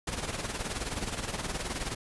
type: noise with tremolo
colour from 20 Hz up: pink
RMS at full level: -32 dBFS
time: 0.07-1.95 s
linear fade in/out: 5 ms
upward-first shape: sine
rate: 19 Hz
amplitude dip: 65%
effects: resampled to 24000 Hz